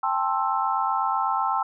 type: chord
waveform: sine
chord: A minor seventh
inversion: third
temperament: just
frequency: 792 / 880 / 1056 / 1320 Hz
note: G5 / A5 / C6 / E6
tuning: +18 / 0 / +16 / +2 cents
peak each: -27 dBFS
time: 0.03-1.63 s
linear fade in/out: 5 ms
effects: none